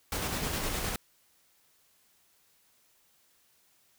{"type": "noise with tremolo", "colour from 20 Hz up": "pink", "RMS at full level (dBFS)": -32, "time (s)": [0.12, 0.96], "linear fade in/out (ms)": 2, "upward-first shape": "square", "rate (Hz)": 9.7, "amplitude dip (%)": 25, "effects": ["white hiss -67 dBFS RMS until 3.98 s"]}